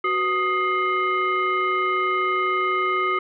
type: tone with frequency modulation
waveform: sine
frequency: 1244.5 Hz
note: D#6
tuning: in tune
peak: -19 dBFS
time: 0.04-3.19 s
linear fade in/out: 5 ms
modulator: 872 Hz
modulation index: 1
effects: none